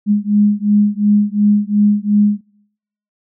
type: beating tone pair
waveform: sine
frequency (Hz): 205.7 / 208.5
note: G#3 / G#3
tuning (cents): -16 / +7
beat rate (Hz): 2.8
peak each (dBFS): -13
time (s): 0.06-2.41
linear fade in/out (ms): 50
effects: noise-tail reverb RT60 0.8 s tail -25 dB re dry